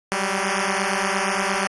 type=beating tone pair; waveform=5% pulse; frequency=190.5 / 199.1 Hz; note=G3 / G3; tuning=-49 / +27 cents; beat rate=8.6 Hz; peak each=-13 dBFS; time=0.12-1.67 s; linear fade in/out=0 ms; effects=AAC 32 kbps